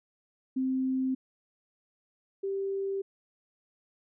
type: tone pair in turn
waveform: sine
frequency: 261.2 / 391.4 Hz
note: C4 / G4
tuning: -3 / -3 cents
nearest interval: perfect fifth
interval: 700 cents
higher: second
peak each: -26 / -29 dBFS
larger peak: first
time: 0.56-1.15 / 2.43-3.02 s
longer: neither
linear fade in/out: 10 ms
effects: none